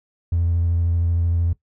triangle tone with vibrato, 85 Hz, F2, 46 cents flat, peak -14 dBFS, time 0.32-1.53 s, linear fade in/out 5 ms, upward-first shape triangle, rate 13 Hz, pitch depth 23 cents each way, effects noise-tail reverb RT60 0.1 s tail -19 dB re dry + tanh soft clip ceiling -12 dBFS

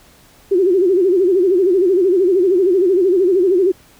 sine tone with vibrato, 370 Hz, F#4, in tune, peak -10 dBFS, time 0.51-3.72 s, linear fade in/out 10 ms, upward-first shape sine, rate 13 Hz, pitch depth 130 cents each way, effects pink hiss -48 dBFS RMS until 3.99 s

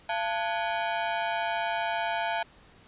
sawtooth ring-modulated tone, 785 Hz, G5, 2 cents sharp, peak -20 dBFS, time 0.09-2.43 s, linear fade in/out 5 ms, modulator 101 Hz, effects pink hiss -56 dBFS RMS until 2.87 s + resampled to 8000 Hz

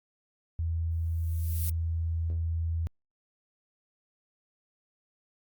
sine tone, 82.41 Hz, E2, in tune, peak -27 dBFS, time 0.59-2.87 s, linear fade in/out 0 ms
violet noise with exponential growth, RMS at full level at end -32 dBFS, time 0.91-1.7 s, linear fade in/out 5 ms, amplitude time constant 170 ms
effects Opus 48 kbps

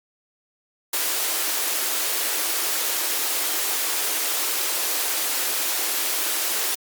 white high-pass noise, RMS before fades -24 dBFS, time 0.93-6.75 s, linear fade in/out 5 ms, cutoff 290 Hz, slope 48 dB/octave, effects Opus 48 kbps

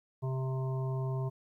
harmonic tone, 131.4 Hz, C3, 8 cents sharp, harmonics 1 / 3 / 5 / 7 / 8, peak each -31 / -41 / -45 / -48 / -49 dBFS, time 0.22-1.3 s, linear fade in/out 20 ms, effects 12-bit

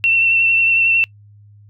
sine tone with vibrato, 2700 Hz, E7, 41 cents sharp, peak -11 dBFS, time 0.04-1.04 s, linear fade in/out 0 ms, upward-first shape sine, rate 11 Hz, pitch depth 20 cents each way, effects noise-tail reverb RT60 0.1 s tail -25 dB re dry + added 103 Hz sine -42 dBFS peak until 1.69 s

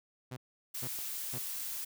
sawtooth tone bursts, 127.2 Hz, C3, 48 cents flat, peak -36 dBFS, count 3, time 0.31-1.387 s, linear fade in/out 10 ms, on 59 ms, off 450 ms
blue noise, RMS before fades -39 dBFS, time 0.74-1.85 s, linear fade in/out 10 ms
click, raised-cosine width 1 ms, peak -37 dBFS, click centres 0.988 s
effects none

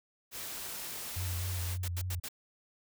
white noise, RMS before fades -41 dBFS, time 0.31-1.78 s, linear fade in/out 50 ms
sine tone with vibrato, 89.4 Hz, F2, 41 cents sharp, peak -33 dBFS, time 1.16-2.2 s, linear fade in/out 10 ms, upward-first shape triangle, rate 3.6 Hz, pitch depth 51 cents each way
white noise bursts, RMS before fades -40 dBFS, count 4, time 1.83-2.286 s, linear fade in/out 5 ms, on 51 ms, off 84 ms
effects none

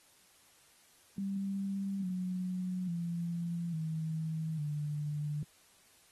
sine tone with pitch steps, 196 / 182.87 / 170.63 / 159.2 / 148.54 Hz, G3 / F#3 / F3 / D#3 / D3, 0 / -20 / -40 / +40 / +20 cents, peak -33 dBFS, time 1.18-5.43 s, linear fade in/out 2 ms, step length 850 ms, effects white hiss -64 dBFS RMS until 6.11 s + AAC 32 kbps

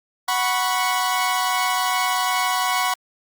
sawtooth chord, F# suspended fourth, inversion none, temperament equal with one note detuned, 740 / 982.6 / 1108.7 Hz, F#5 / B5 / C#6, 0 / -9 / 0 cents, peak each -20 dBFS, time 0.28-2.94 s, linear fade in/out 5 ms, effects Opus 48 kbps

